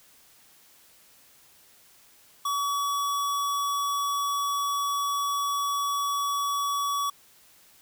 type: tone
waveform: square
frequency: 1135 Hz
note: C#6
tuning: 41 cents sharp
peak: -26 dBFS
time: 2.45-7.1 s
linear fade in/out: 5 ms
effects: white hiss -57 dBFS RMS until 7.81 s